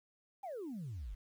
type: exponential sweep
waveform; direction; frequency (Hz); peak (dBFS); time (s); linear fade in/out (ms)
sine; down; 830.6 to 42.35; -39; 0.43-1.15; 10
effects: tanh soft clip ceiling -38 dBFS + 11-bit